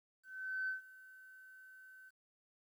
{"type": "tone with ADSR envelope", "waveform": "sine", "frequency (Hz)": 1528, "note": "G6", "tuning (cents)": -45, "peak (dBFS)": -34, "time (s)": [0.23, 2.11], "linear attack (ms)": 450, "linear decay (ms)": 130, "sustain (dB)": -21, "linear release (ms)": 30, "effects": ["tanh soft clip ceiling -30 dBFS", "12-bit"]}